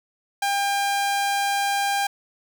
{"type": "tone", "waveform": "sawtooth", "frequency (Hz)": 800, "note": "G5", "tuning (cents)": 35, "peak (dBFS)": -17, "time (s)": [0.42, 2.07], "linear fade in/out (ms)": 5, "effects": []}